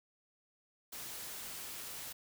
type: noise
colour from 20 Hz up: white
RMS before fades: -45 dBFS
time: 0.92-2.13 s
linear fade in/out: 10 ms
effects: none